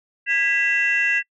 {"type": "tone cluster", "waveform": "sine", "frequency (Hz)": [1644, 1976, 2700], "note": ["G#6", "B6", "E7"], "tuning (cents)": [-18, 0, 41], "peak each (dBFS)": -21, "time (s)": [0.26, 1.23], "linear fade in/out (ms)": 50, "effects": ["noise-tail reverb RT60 0.1 s tail -25 dB re dry", "tanh soft clip ceiling -10 dBFS"]}